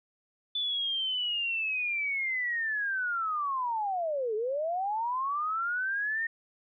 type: linear two-way sweep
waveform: sine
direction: down then up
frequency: 3500 to 415.3 to 1850 Hz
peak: -28 dBFS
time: 0.55-6.27 s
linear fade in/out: 5 ms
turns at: 4.35 s
effects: none